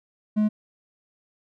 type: tone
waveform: triangle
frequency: 212.4 Hz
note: G#3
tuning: 39 cents sharp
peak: -16 dBFS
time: 0.36-0.49 s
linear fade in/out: 20 ms
effects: none